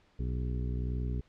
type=harmonic tone with a mistuned harmonic; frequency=61.74 Hz; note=B1; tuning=in tune; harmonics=1 / 2 / 3 / 4 / 5 / 6 / 7; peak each=-32 / -36 / -43 / -44 / -49 / -51 / -49 dBFS; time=0.19-1.21 s; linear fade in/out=5 ms; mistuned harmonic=7; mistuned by=-50 cents; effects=pink hiss -66 dBFS RMS until 1.28 s + low-pass 4000 Hz 12 dB/octave